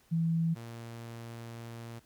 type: tone pair in turn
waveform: sine / sawtooth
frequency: 164.81 / 116.23 Hz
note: E3 / A#2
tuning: 0 / -5 cents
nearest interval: tritone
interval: 605 cents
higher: first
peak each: -26 / -38 dBFS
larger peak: first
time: 0.11-0.55 / 0.55-2 s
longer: second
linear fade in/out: 20 ms
effects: pink hiss -65 dBFS RMS until 2.05 s